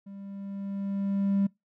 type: tone with level ramp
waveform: triangle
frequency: 197.8 Hz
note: G3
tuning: 16 cents sharp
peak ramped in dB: -39 to -18 dBFS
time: 0.06-1.47 s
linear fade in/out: 10 ms
effects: noise-tail reverb RT60 0.2 s tail -26 dB re dry + tanh soft clip ceiling -16 dBFS